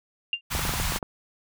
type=tone with exponential decay; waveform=sine; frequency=2794 Hz; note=F7; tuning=in tune; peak=-19 dBFS; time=0.33-0.41 s; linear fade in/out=2 ms; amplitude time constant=17 ms
type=band-stop noise; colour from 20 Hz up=pink; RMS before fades=-28 dBFS; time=0.5-0.99 s; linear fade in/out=20 ms; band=190 to 810 Hz; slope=24 dB/octave
type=clicks; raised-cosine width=1 ms; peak=-17 dBFS; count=9; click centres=0.551 / 0.593 / 0.652 / 0.693 / 0.738 / 0.8 / 0.922 / 0.961 / 1.028 s
effects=none